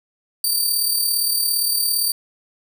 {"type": "tone with amplitude modulation", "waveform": "15% pulse", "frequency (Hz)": 4633, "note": "D8", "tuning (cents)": -24, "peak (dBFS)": -9, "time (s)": [0.44, 2.12], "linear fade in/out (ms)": 2, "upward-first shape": "sine", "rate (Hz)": 37.5, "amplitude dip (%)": 45, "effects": []}